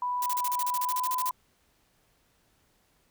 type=tone with pitch glide; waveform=sine; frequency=987.8 to 1006.2 Hz; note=B5 to B5; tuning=0 to +32 cents; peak=-27 dBFS; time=0.02-1.31 s; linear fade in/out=2 ms; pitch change=+32 cents; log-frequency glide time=0.69-1.09 s
type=noise bursts; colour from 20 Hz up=blue; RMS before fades=-33 dBFS; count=15; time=0.22-1.295 s; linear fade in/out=2 ms; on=39 ms; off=35 ms
effects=pink hiss -68 dBFS RMS until 3.1 s